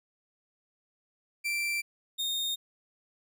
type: tone pair in turn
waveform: 40% pulse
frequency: 2349 / 3684 Hz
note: D7 / A#7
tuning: 0 / -21 cents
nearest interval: minor sixth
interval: 779 cents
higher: second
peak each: -28 dBFS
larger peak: neither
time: 1.44-1.82 / 2.18-2.56 s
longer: neither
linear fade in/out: 20 ms
effects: none